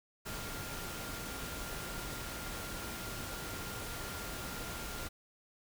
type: tone in noise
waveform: sine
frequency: 1396.9 Hz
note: F6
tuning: in tune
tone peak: -49 dBFS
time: 0.25-5.09 s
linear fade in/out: 20 ms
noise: pink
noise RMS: -42 dBFS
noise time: 0.25-5.09 s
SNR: -10 dB
effects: none